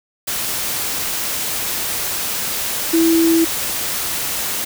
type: tone in noise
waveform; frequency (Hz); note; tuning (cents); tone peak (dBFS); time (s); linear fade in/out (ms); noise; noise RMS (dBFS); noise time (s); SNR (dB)
sine; 329.6; E4; 0; -11; 2.93-3.45; 10; white; -22; 0.27-4.65; +8
effects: none